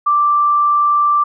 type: tone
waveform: sine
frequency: 1174.7 Hz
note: D6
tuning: in tune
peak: -10 dBFS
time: 0.06-1.24 s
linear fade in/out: 10 ms
effects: none